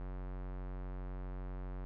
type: tone with low-pass filter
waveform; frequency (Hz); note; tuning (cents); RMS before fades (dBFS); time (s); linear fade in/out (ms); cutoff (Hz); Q
square; 46.19; F#1; -2; -42; 0-1.85; 0; 1400; 0.91
effects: none